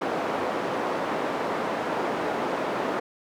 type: band-pass noise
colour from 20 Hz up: white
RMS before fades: -28 dBFS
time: 0.01-3 s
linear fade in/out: 10 ms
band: 260 to 840 Hz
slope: 12 dB/octave
effects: none